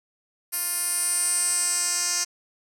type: tone with band-pass filter sweep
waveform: 10% pulse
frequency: 352 Hz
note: F4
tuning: 14 cents sharp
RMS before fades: -25 dBFS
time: 0.52-2.25 s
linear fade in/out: 20 ms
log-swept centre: 11000 to 6800 Hz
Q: 5.2
effects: none